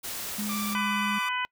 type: noise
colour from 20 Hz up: white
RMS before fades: -35 dBFS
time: 0.03-0.75 s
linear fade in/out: 20 ms
type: tone with pitch glide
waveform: sine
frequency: 209 to 206 Hz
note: G#3 to G#3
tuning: +11 to -14 cents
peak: -30 dBFS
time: 0.38-1.19 s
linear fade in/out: 10 ms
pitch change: -25 cents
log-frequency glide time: 0.65-0.87 s
type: tone with vibrato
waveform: sawtooth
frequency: 1174.7 Hz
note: D6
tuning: in tune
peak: -30 dBFS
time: 0.49-1.29 s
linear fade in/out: 5 ms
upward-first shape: sine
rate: 17 Hz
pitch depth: 23 cents each way
type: harmonic tone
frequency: 500 Hz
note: B4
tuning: 21 cents sharp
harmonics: 2 / 3 / 4 / 5 / 6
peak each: -31 / -33 / -34 / -35 / -36 dBFS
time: 0.75-1.45 s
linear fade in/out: 0 ms
effects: noise-tail reverb RT60 0.1 s tail -26 dB re dry